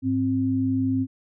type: tone pair together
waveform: sine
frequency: 103.83 / 263.2 Hz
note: G#2 / C4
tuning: 0 / +10 cents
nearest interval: octave + major third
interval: 1610 cents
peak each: -27 / -21 dBFS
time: 0.02-1.07 s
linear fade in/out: 50 ms
effects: none